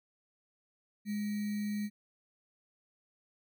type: tone with sample-and-hold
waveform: sine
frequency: 207.7 Hz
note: G#3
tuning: in tune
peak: -32 dBFS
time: 1.05-1.9 s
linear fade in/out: 50 ms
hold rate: 2100 Hz
effects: none